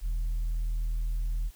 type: tone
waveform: sine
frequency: 40.42 Hz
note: E1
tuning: 33 cents flat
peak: -24 dBFS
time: 0.01-1.51 s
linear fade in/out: 50 ms
effects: tanh soft clip ceiling -26 dBFS + white hiss -58 dBFS RMS until 1.55 s